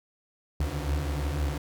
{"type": "tone cluster", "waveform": "35% pulse", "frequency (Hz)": [69.1, 72.5, 75.1], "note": ["C#2", "D2", "D2"], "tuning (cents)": [-5, -22, 39], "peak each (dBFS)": -30, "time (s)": [0.6, 1.58], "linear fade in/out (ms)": 5, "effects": []}